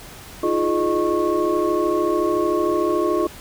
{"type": "tone cluster", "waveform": "sine", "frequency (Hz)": [316.9, 350.4, 422.6, 613, 1097], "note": ["D#4", "F4", "G#4", "D#5", "C#6"], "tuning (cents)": [32, 6, 30, -26, -18], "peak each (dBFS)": [-25, -20, -24, -25, -25], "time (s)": [0.43, 3.27], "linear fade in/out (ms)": 5, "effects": ["tanh soft clip ceiling -6 dBFS", "pink hiss -40 dBFS RMS until 3.4 s"]}